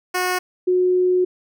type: tone pair in turn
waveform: 10% pulse / sine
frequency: 364.4 / 364.4 Hz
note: F#4 / F#4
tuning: -26 / -26 cents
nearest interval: unison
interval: 0 cents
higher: neither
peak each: -11 / -14 dBFS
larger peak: first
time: 0.14-0.39 / 0.67-1.25 s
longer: second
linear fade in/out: 10 ms
effects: none